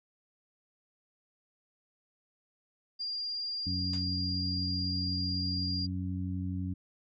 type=tone; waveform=sine; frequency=4794 Hz; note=D8; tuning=35 cents sharp; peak=-33 dBFS; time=2.99-5.87 s; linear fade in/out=20 ms
type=harmonic tone; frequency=92 Hz; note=F#2; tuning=9 cents flat; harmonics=1 / 2 / 3; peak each=-34 / -37 / -39 dBFS; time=3.66-6.74 s; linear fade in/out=10 ms
type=noise with exponential decay; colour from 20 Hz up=white; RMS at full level=-40 dBFS; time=3.93-4.09 s; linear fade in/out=5 ms; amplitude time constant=33 ms
effects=resampled to 16000 Hz